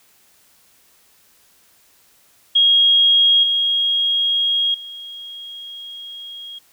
sine tone with level steps, 3273 Hz, G#7, 26 cents flat, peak -10 / -15 / -31 dBFS, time 2.55-6.59 s, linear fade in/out 10 ms, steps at 3.43 / 4.74 s, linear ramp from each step 5 ms, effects white hiss -55 dBFS RMS until 6.72 s

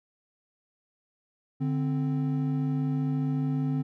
triangle tone pair together, 146.83 / 261.6 Hz, D3 / C4, 0 / 0 cents, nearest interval minor seventh, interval 1000 cents, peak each -25 / -27 dBFS, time 1.6-3.83 s, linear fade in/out 20 ms, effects none

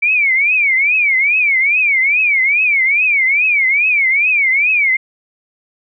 sine tone with vibrato, 2291 Hz, D7, 44 cents flat, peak -10 dBFS, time 0.02-4.97 s, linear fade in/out 10 ms, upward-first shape triangle, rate 2.4 Hz, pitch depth 220 cents each way, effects none

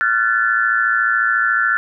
sine tone cluster, 1379 / 1493 / 1746 Hz, F6 / F#6 / A6, -22 / +15 / -14 cents, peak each -18 dBFS, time 0.01-1.77 s, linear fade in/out 0 ms, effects none

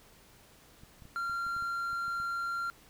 clicks, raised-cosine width 5 ms, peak -40 dBFS, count 10, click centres 0.835 / 1.022 / 1.054 / 1.297 / 1.466 / 1.565 / 1.624 / 1.931 / 2.081 / 2.201 s
triangle tone, 1381 Hz, F6, 20 cents flat, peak -30 dBFS, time 1.16-2.7 s, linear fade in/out 0 ms
effects pink hiss -59 dBFS RMS until 2.89 s

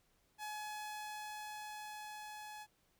sawtooth tone with level ramp, 847 Hz, G#5, 34 cents sharp, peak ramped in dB -38 to -44 dBFS, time 0.38-2.67 s, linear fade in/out 50 ms, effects pink hiss -75 dBFS RMS until 2.99 s

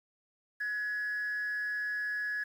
sine tone with frequency modulation, 1687 Hz, G#6, 27 cents sharp, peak -30 dBFS, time 0.6-2.44 s, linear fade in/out 10 ms, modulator 212 Hz, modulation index 0.26, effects tanh soft clip ceiling -29 dBFS + 10-bit

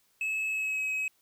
triangle tone with pitch glide, 2589 to 2549 Hz, E7 to D#7, -32 to +41 cents, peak -27 dBFS, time 0.21-1.08 s, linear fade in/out 2 ms, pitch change -27 cents, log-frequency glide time 0.49-0.83 s, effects white hiss -69 dBFS RMS until 1.21 s

